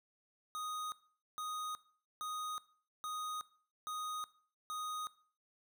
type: tone bursts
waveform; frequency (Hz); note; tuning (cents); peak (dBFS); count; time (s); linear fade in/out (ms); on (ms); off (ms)
square; 1244.5; D#6; 0; -40; 6; 0.55-5.07; 0; 370; 460
effects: noise-tail reverb RT60 0.5 s tail -19 dB re dry